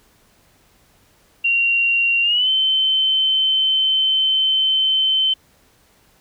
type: tone with pitch glide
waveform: sine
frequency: 2758 to 3078 Hz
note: F7 to G7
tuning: -22 to -32 cents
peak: -14 dBFS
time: 1.44-5.34 s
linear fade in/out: 10 ms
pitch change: +190 cents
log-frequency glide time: 2.22-2.49 s
effects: pink hiss -56 dBFS RMS until 6.2 s